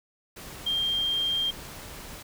sine tone in noise, 3193 Hz, G7, 31 cents sharp, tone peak -24 dBFS, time 0.66-1.51 s, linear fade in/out 10 ms, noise pink, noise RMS -42 dBFS, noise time 0.36-2.23 s, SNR +15 dB, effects none

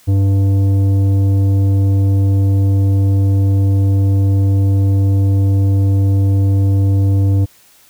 sine tone with tanh clipping, 98 Hz, G2, in tune, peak -11 dBFS, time 0.07-7.46 s, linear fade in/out 20 ms, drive 10 dB, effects white hiss -48 dBFS RMS until 7.89 s

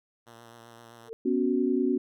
5% pulse tone with vibrato, 116.54 Hz, A#2, in tune, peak -37 dBFS, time 0.26-1.1 s, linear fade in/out 20 ms, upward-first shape sine, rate 7.7 Hz, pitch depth 30 cents each way
sine tone with exponential growth, 449.5 Hz, A4, 37 cents sharp, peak -31 dBFS, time 1.02-1.13 s, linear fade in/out 0 ms, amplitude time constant 23 ms
sine chord, B suspended second, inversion none, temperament equal, 246.9 / 277.2 / 370 Hz, B3 / C#4 / F#4, 0 / 0 / 0 cents, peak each -27 dBFS, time 1.25-1.98 s, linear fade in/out 10 ms
effects none

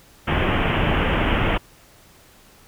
pink low-pass noise, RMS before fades -20 dBFS, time 0.27-1.58 s, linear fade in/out 10 ms, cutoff 3200 Hz, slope 96 dB/octave, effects pink hiss -51 dBFS RMS until 2.67 s

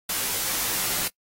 white noise with comb filter, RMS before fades -26 dBFS, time 0.09-1.08 s, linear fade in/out 5 ms, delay 14 ms, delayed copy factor -0.9, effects noise-tail reverb RT60 0.1 s tail -24 dB re dry + AAC 48 kbps

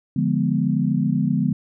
sine chord, D diminished seventh, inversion none, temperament equal, 146.83 / 174.61 / 207.7 / 246.9 Hz, D3 / F3 / Ab3 / Cb4, 0 / 0 / 0 / 0 cents, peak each -23 dBFS, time 0.16-1.53 s, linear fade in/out 5 ms, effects none

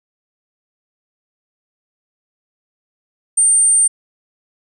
sine tone, 8830 Hz, C#9, 8 cents flat, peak -9 dBFS, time 3.37-3.88 s, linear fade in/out 10 ms, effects none

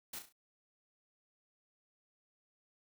white noise with echo, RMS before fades -44 dBFS, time 0.13-0.19 s, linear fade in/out 5 ms, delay 34 ms, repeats 4, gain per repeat -7 dB, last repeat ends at 0.326 s, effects none

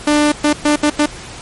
sawtooth tone bursts at uneven times, 296.9 Hz, D4, 19 cents sharp, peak -6 dBFS, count 5, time 0.07-0.32 / 0.44-0.53 / 0.65-0.76 / 0.83-0.9 / 0.99-1.06 s, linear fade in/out 5 ms, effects pink hiss -32 dBFS RMS until 1.41 s + MP3 48 kbps

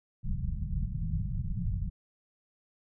pink low-pass noise, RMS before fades -32 dBFS, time 0.23-1.9 s, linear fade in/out 20 ms, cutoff 200 Hz, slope 96 dB/octave, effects none

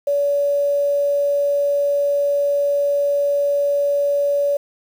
sine tone with quantisation, 570 Hz, C#5, 48 cents sharp, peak -15 dBFS, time 0.07-4.57 s, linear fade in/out 5 ms, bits 7, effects none

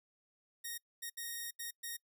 5% pulse tone bursts at uneven times, 1864.7 Hz, A#6, in tune, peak -30 dBFS, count 5, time 0.64-0.78 / 1.02-1.1 / 1.17-1.51 / 1.59-1.71 / 1.83-1.97 s, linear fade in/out 10 ms, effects noise-tail reverb RT60 0.1 s tail -26 dB re dry

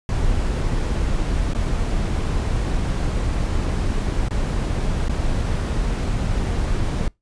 brown noise with dropouts, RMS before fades -21 dBFS, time 0.09-7.08 s, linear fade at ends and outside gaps 1 ms, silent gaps 1.535-1.548 / 4.285-4.308 / 5.084-5.095 s, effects noise-tail reverb RT60 0.2 s tail -25 dB re dry + resampled to 22050 Hz

